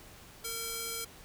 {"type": "tone with band-pass filter", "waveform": "square", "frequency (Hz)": 458.2, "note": "A#4", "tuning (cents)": -30, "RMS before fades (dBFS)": -38, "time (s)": [0.44, 1.05], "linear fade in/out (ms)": 10, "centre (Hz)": 11000, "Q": 0.56, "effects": ["pink hiss -53 dBFS RMS until 1.24 s"]}